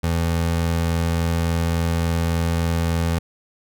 25% pulse tone, 83.5 Hz, E2, 23 cents sharp, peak -15 dBFS, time 0.03-3.19 s, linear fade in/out 10 ms, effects none

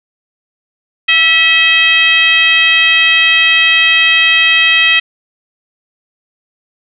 sine tone with frequency modulation, 2570 Hz, E7, 45 cents flat, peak -6 dBFS, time 1.08-5 s, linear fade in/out 10 ms, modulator 622 Hz, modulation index 1.2, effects none

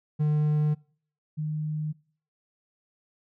triangle / sine tone pair in turn, 150.8 / 153.26 Hz, D3 / D#3, +46 / -26 cents, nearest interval unison, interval 28 cents, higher second, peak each -19 / -27 dBFS, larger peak first, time 0.19-0.75 / 1.37-1.93 s, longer neither, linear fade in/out 20 ms, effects noise-tail reverb RT60 0.5 s tail -24 dB re dry

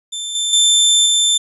25% pulse tone with level steps, 3552 Hz, A7, 16 cents sharp, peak -19 / -13 / -6 / -8 dBFS, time 0.12-1.38 s, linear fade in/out 10 ms, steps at 0.35 / 0.53 / 1.06 s, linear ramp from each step 2 ms, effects resampled to 32000 Hz

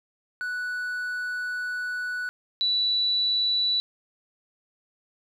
triangle / sine tone pair in turn, 1480 / 3951 Hz, F#6 / B7, 0 / 0 cents, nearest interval octave + perfect fourth, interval 1700 cents, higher second, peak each -26 / -21 dBFS, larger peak second, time 0.41-2.29 / 2.61-3.8 s, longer first, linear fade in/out 0 ms, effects none

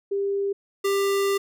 sine / square tone pair in turn, 397.9 / 396.1 Hz, G4 / G4, +26 / +18 cents, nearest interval unison, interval 8 cents, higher first, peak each -22 / -21 dBFS, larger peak second, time 0.11-0.53 / 0.84-1.38 s, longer second, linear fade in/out 10 ms, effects none

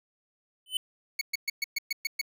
square tone with exponential growth, 3029 Hz, F#7, 40 cents sharp, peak -23 dBFS, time 0.66-0.77 s, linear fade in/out 2 ms, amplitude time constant 23 ms
25% pulse tone bursts, 2217 Hz, C#7, in tune, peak -23 dBFS, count 8, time 1.19-2.214 s, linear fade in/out 5 ms, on 23 ms, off 120 ms
effects none

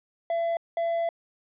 triangle tone bursts at uneven times, 673 Hz, E5, 36 cents sharp, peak -22 dBFS, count 2, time 0.3-0.57 / 0.77-1.09 s, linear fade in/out 2 ms, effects resampled to 8000 Hz

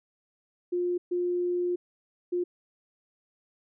sine tone bursts at uneven times, 354.4 Hz, F4, 25 cents sharp, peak -25 dBFS, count 3, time 0.72-0.98 / 1.11-1.76 / 2.32-2.44 s, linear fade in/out 10 ms, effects none

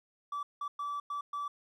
triangle tone bursts at uneven times, 1156 Hz, D6, 28 cents flat, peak -31 dBFS, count 5, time 0.32-0.43 / 0.61-0.68 / 0.79-1 / 1.1-1.21 / 1.33-1.48 s, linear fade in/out 5 ms, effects tanh soft clip ceiling -29 dBFS

